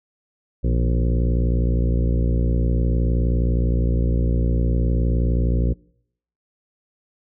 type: harmonic tone with a mistuned harmonic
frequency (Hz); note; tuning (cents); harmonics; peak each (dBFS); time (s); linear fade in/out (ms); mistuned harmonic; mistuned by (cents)
59.5; A#1; +36; 1 / 2 / 3 / 4 / 5 / 6 / 7 / 8 / 9; -18 / -24 / -28 / -30 / -32 / -34 / -35 / -36 / -37; 0.63-5.74; 20; 3; -67
effects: noise-tail reverb RT60 0.7 s tail -25 dB re dry